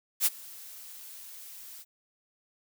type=noise with ADSR envelope; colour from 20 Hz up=blue; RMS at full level=-22 dBFS; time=0.2-1.85 s; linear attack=59 ms; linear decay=31 ms; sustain=-24 dB; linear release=42 ms; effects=none